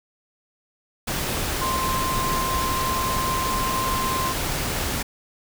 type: tone in noise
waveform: sine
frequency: 1046.5 Hz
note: C6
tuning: in tune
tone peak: -24 dBFS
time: 1.61-4.33 s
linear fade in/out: 10 ms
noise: pink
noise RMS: -26 dBFS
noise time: 1.07-5.03 s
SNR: -1 dB
effects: none